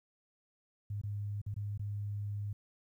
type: tone with dropouts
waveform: sine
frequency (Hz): 102.6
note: G#2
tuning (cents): -21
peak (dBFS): -35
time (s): 0.9-2.53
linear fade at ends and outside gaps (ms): 5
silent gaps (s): 1.015-1.035 / 1.416-1.463 / 1.542-1.563 / 1.777-1.794
effects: 12-bit